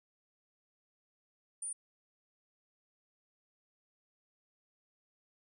sine tone, 9290 Hz, D9, 20 cents flat, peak -37 dBFS, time 1.62-1.73 s, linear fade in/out 5 ms, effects none

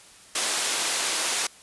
white band-pass noise, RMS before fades -26 dBFS, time 0.35-1.47 s, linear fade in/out 5 ms, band 360 to 10000 Hz, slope 12 dB/octave, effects white hiss -50 dBFS RMS until 1.62 s + resampled to 24000 Hz

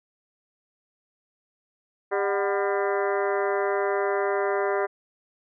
harmonic tone with a mistuned harmonic, 200.1 Hz, G3, 36 cents sharp, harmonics 2 / 3 / 4 / 5 / 6 / 7 / 8 / 9 / 10, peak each -25 / -29 / -31 / -33 / -35 / -36 / -37 / -38 / -39 dBFS, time 2.11-4.87 s, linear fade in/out 20 ms, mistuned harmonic 4, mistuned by -110 cents, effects none

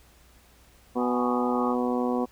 harmonic tone, 123.47 Hz, B2, in tune, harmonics 2 / 3 / 4 / 5 / 6 / 7 / 8 / 9, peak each -26 / -32 / -30 / -42 / -33 / -43 / -36 / -39 dBFS, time 0.95-2.26 s, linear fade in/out 20 ms
sine chord, Ab suspended fourth, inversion none, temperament equal with one note detuned, 830.6 / 1108.7 / 1236.6 Hz, Ab5 / Db6 / Eb6, 0 / 0 / -11 cents, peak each -32 / -35 / -34 dBFS, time 0.97-1.76 s, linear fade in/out 50 ms
effects added 60 Hz sine -58 dBFS peak until 2.31 s + pink hiss -58 dBFS RMS until 2.31 s

